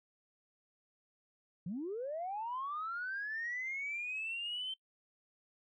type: linear sweep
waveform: sine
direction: up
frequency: 157.1 to 3113 Hz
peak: -36 dBFS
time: 1.66-4.74 s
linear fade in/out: 5 ms
effects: noise-tail reverb RT60 0.1 s tail -22 dB re dry + tanh soft clip ceiling -32 dBFS